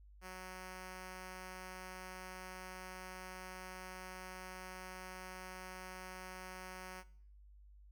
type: tone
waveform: 5% pulse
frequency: 185 Hz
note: F#3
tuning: in tune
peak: -36 dBFS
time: 0.21-7.04 s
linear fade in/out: 50 ms
effects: noise-tail reverb RT60 0.6 s tail -19 dB re dry + added 50 Hz sine -57 dBFS peak until 7.91 s